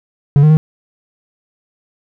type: tone with pitch steps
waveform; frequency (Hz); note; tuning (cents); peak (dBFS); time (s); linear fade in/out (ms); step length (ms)
triangle; 142.4 / 153 / 155.9; C#3 / D#3 / D#3; +47 / -29 / +4; -3; 0.36-0.57; 0; 70
effects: none